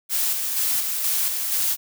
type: noise with tremolo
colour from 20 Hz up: blue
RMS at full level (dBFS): -22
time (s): 0.09-1.77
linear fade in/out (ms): 50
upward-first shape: square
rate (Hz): 2.1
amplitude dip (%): 35
effects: none